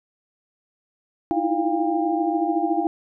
sine tone cluster, 311.8 / 326 / 339.5 / 700 / 799 Hz, D#4 / E4 / F4 / F5 / G5, +4 / -19 / -49 / +4 / +33 cents, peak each -26 dBFS, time 1.31-2.87 s, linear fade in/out 0 ms, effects none

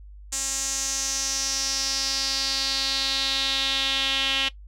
sawtooth tone with band-pass filter sweep, 270.4 Hz, C#4, 43 cents flat, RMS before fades -26 dBFS, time 0.32-4.49 s, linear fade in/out 10 ms, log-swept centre 7300 to 3100 Hz, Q 4.2, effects noise-tail reverb RT60 0.1 s tail -18 dB re dry + added 50 Hz sine -41 dBFS peak until 4.67 s

